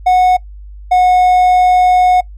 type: tone pair in turn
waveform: triangle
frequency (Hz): 733 / 729.3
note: F#5 / F#5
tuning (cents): -16 / -25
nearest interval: unison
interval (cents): 9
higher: first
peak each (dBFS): -4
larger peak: neither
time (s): 0.06-0.37 / 0.91-2.21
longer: second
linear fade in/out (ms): 10
effects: noise-tail reverb RT60 0.1 s tail -21 dB re dry + added 50 Hz sine -29 dBFS peak until 2.37 s